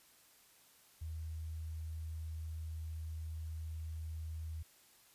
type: tone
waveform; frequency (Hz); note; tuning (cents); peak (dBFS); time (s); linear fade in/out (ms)
sine; 79.7; D#2; +42; -40; 1.01-4.63; 10
effects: white hiss -65 dBFS RMS until 5.14 s + resampled to 32000 Hz